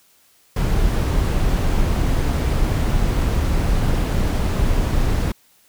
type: noise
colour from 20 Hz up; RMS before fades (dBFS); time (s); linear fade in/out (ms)
brown; -18; 0.56-5.32; 5
effects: white hiss -56 dBFS RMS until 5.68 s